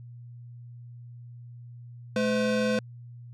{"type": "tone pair together", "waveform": "square", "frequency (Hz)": [214.3, 508], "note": ["A3", "B4"], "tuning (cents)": [-45, 49], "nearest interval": "octave + minor third", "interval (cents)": 1494, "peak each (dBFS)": -27, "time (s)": [2.16, 2.79], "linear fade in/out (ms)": 2, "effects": ["added 120 Hz sine -42 dBFS peak until 3.33 s", "low-pass 6000 Hz 12 dB/octave"]}